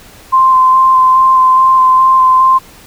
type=tone with vibrato; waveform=sine; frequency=1041 Hz; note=C6; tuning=9 cents flat; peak=-4 dBFS; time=0.32-2.59 s; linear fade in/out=20 ms; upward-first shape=square; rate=2.4 Hz; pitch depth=11 cents each way; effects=pink hiss -38 dBFS RMS until 2.86 s